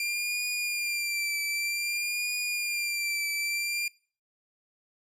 sawtooth tone with vibrato, 2384 Hz, D7, 25 cents sharp, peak -25 dBFS, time 0-3.88 s, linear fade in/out 2 ms, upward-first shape triangle, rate 0.53 Hz, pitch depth 49 cents each way, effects noise-tail reverb RT60 0.4 s tail -22 dB re dry + resampled to 32000 Hz

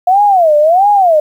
sine tone with vibrato, 700 Hz, F5, 4 cents sharp, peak -5 dBFS, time 0.07-1.2 s, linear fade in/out 5 ms, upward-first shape sine, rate 1.5 Hz, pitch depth 290 cents each way, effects 7-bit

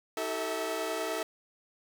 sawtooth tone cluster, 319.5 / 383.7 / 442.8 / 649 Hz, D#4 / G4 / A4 / E5, +46 / -37 / +11 / -27 cents, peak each -36 / -36 / -32 / -31 dBFS, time 0.17-1.23 s, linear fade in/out 2 ms, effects none

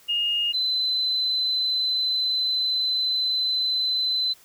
sine tone pair in turn, 2845 / 4037 Hz, F7 / B7, +31 / +37 cents, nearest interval tritone, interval 606 cents, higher second, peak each -21 dBFS, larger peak neither, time 0.08-0.53 / 0.53-4.34 s, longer second, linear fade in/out 20 ms, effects white hiss -54 dBFS RMS until 4.44 s

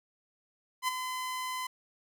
sawtooth tone with ADSR envelope, 1020 Hz, C6, 44 cents flat, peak -22 dBFS, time 0.82-1.67 s, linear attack 60 ms, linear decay 14 ms, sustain -8 dB, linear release 5 ms, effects none

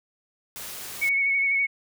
white noise, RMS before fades -37 dBFS, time 0.56-1.09 s, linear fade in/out 0 ms
sine tone with vibrato, 2217 Hz, C#7, in tune, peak -20 dBFS, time 1.01-1.67 s, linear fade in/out 20 ms, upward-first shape sine, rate 12 Hz, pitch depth 24 cents each way
effects none

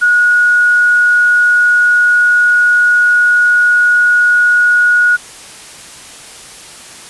sine tone, 1452 Hz, F#6, 33 cents flat, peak -6 dBFS, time 0.01-5.17 s, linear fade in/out 20 ms, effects white hiss -33 dBFS RMS until 7.09 s + resampled to 24000 Hz

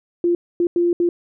sine tone bursts at uneven times, 346.8 Hz, F4, 12 cents flat, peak -14 dBFS, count 4, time 0.24-0.35 / 0.6-0.67 / 0.76-0.93 / 1-1.09 s, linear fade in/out 2 ms, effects none

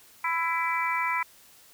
harmonic tone, 332.3 Hz, E4, 14 cents sharp, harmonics 3 / 4 / 5 / 6 / 7, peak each -28 / -33 / -40 / -31 / -31 dBFS, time 0.24-1.23 s, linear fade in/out 5 ms, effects white hiss -55 dBFS RMS until 1.73 s

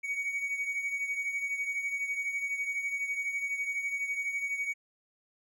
triangle beating tone pair, 2245 / 2257 Hz, C#7 / C#7, +21 / +31 cents, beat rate 12 Hz, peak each -30 / -37 dBFS, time 0.03-4.74 s, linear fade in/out 20 ms, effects none

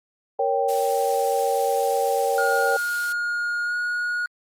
sine chord, G diminished, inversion first, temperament equal, 466.2 / 554.4 / 784 Hz, Bb4 / Db5 / G5, 0 / 0 / 0 cents, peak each -24 / -24 / -23 dBFS, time 0.39-2.77 s, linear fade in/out 5 ms
blue noise, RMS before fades -33 dBFS, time 0.68-3.13 s, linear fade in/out 10 ms
triangle tone with pitch glide, 1428 to 1446.3 Hz, F6 to F#6, +38 to -40 cents, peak -21 dBFS, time 2.38-4.26 s, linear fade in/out 2 ms, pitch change +22 cents, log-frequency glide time 3.64-3.74 s
effects low-pass 12000 Hz 12 dB/octave + Opus 32 kbps

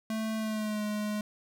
square tone with pitch glide, 220 to 210.3 Hz, A3 to G#3, 0 to +22 cents, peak -31 dBFS, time 0.1-1.21 s, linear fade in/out 2 ms, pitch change -78 cents, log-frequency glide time 0.37-0.83 s, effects none

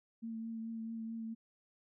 sine tone with vibrato, 225.8 Hz, A3, 45 cents sharp, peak -39 dBFS, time 0.22-1.35 s, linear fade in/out 20 ms, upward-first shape triangle, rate 4.6 Hz, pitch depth 22 cents each way, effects none

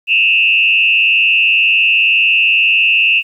sine tone with frequency modulation, 2681 Hz, E7, 29 cents sharp, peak -8 dBFS, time 0.07-3.23 s, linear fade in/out 50 ms, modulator 102 Hz, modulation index 1.4, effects 8-bit

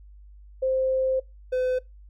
sine / triangle tone pair in turn, 523.3 / 508.4 Hz, C5 / C5, 0 / -50 cents, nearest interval minor second, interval 50 cents, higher first, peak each -21 / -20 dBFS, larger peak second, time 0.62-1.2 / 1.52-1.79 s, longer first, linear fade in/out 10 ms, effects noise-tail reverb RT60 0.2 s tail -21 dB re dry + added 50 Hz sine -45 dBFS peak until 2.09 s

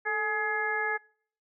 harmonic tone with a mistuned harmonic, 421.9 Hz, G#4, 27 cents sharp, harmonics 1 / 2 / 3 / 4 / 5, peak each -35 / -34 / -38 / -29 / -36 dBFS, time 0.05-0.98 s, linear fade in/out 20 ms, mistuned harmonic 1, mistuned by +65 cents, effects noise-tail reverb RT60 0.6 s tail -26 dB re dry

